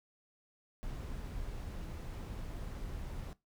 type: noise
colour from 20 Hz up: brown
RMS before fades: -42 dBFS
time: 0.83-3.33 s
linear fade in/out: 0 ms
effects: noise-tail reverb RT60 0.2 s tail -19 dB re dry